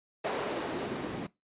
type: noise with band-pass filter sweep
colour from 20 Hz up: white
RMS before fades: -35 dBFS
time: 0.24-1.27 s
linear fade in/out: 10 ms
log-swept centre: 530 to 210 Hz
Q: 1.3
effects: noise-tail reverb RT60 0.2 s tail -20 dB re dry + resampled to 8000 Hz